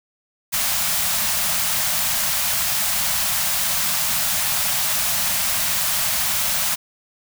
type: band-stop noise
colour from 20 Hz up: white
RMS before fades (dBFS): -21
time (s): 0.52-6.76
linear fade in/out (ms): 20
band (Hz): 230 to 570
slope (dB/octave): 96
effects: none